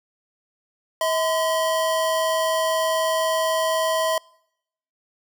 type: tone pair together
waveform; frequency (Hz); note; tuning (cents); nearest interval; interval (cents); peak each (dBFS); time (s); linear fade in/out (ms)
square; 642 / 1020.1; E5 / C6; -46 / -44; minor sixth; 802; -22 / -25; 1.01-4.18; 2
effects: noise-tail reverb RT60 0.8 s tail -26 dB re dry